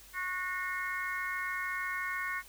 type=harmonic tone with a mistuned harmonic; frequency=366.3 Hz; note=F#4; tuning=17 cents flat; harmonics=3 / 4 / 5 / 6; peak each=-39 / -39 / -37 / -39 dBFS; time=0.13-2.43 s; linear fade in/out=50 ms; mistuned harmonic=6; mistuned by=-27 cents; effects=added 48 Hz sine -60 dBFS peak until 2.48 s + white hiss -55 dBFS RMS until 2.48 s

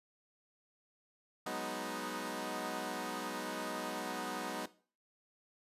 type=chord; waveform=10% pulse; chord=G# minor seventh; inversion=third; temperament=equal; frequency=185 / 207.7 / 246.9 / 311.1 Hz; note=F#3 / G#3 / B3 / D#4; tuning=0 / 0 / 0 / 0 cents; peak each=-36 / -37 / -34 / -35 dBFS; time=1.46-4.66 s; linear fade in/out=5 ms; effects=noise-tail reverb RT60 0.4 s tail -17 dB re dry + resampled to 32000 Hz

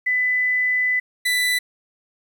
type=tone pair in turn; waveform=sine / 30% pulse; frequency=2000 / 1987.3 Hz; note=B6 / B6; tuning=+21 / +10 cents; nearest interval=unison; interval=11 cents; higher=first; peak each=-17 / -15 dBFS; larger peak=second; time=0.06-1 / 1.25-1.59 s; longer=first; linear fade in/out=10 ms; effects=9-bit

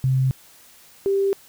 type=tone pair in turn; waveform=sine; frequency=131.3 / 393.5 Hz; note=C3 / G4; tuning=+6 / +7 cents; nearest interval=octave + perfect fifth; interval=1901 cents; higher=second; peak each=-16 / -17 dBFS; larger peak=first; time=0.04-0.31 / 1.06-1.33 s; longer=neither; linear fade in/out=0 ms; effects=white hiss -50 dBFS RMS until 1.48 s

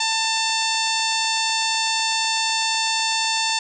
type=harmonic tone with a mistuned harmonic; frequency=892 Hz; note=A5; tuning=23 cents sharp; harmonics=1 / 2 / 3 / 4 / 5 / 6 / 7 / 8 / 9; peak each=-25 / -30 / -27 / -27 / -26 / -30 / -33 / -30 / -36 dBFS; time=0-3.59 s; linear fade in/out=5 ms; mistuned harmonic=9; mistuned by=+38 cents; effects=none

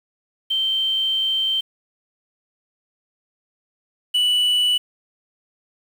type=tone pair in turn; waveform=sine / triangle; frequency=3124 / 2960 Hz; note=G7 / F#7; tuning=-7 / 0 cents; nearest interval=minor second; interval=93 cents; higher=first; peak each=-18 / -14 dBFS; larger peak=second; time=0.5-1.61 / 4.14-4.78 s; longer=first; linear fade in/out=10 ms; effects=7-bit

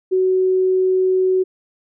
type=tone; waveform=sine; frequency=373.4 Hz; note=F#4; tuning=16 cents sharp; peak=-13 dBFS; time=0.11-1.44 s; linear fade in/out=20 ms; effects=none

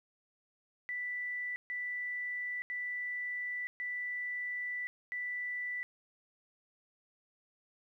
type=tone bursts at uneven times; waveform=sine; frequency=1975.5 Hz; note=B6; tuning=in tune; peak=-35 dBFS; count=5; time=0.89-1.56 / 1.7-2.62 / 2.7-3.67 / 3.8-4.87 / 5.12-5.83 s; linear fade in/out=0 ms; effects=12-bit

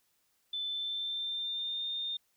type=tone with pitch glide; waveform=sine; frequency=3520 to 3634 Hz; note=A7 to A#7; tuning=0 to -45 cents; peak=-33 dBFS; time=0.53-2.17 s; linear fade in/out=5 ms; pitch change=+55 cents; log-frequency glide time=0.65-1.86 s; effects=white hiss -74 dBFS RMS until 2.36 s

